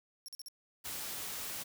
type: tone bursts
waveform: 25% pulse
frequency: 5520 Hz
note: F8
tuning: 21 cents flat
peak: -39 dBFS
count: 4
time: 0.26-0.484 s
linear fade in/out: 0 ms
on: 23 ms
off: 44 ms
type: noise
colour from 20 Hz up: white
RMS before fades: -41 dBFS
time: 0.84-1.64 s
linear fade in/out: 20 ms
effects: none